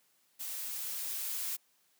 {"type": "noise with level ramp", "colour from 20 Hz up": "blue", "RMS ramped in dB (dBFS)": [-40, -36], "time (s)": [0.39, 1.57], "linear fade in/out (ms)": 20, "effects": ["white hiss -71 dBFS RMS until 1.99 s", "high-pass 150 Hz 12 dB/octave"]}